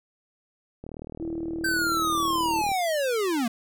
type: click train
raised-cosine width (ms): 2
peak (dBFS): -25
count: 74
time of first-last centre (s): 0.84-2.717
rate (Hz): 38.9
type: tone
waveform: sine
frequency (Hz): 329.6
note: E4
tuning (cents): 0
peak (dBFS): -29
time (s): 1.2-2.62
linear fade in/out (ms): 10
type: linear sweep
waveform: square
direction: down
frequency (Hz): 1568 to 218.9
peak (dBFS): -24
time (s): 1.64-3.48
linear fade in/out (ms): 5
effects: none